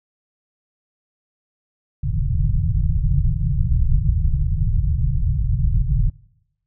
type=low-pass noise; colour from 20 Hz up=pink; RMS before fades=-18 dBFS; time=2.03-6.1 s; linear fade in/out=10 ms; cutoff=160 Hz; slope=96 dB/octave; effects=noise-tail reverb RT60 0.9 s tail -24 dB re dry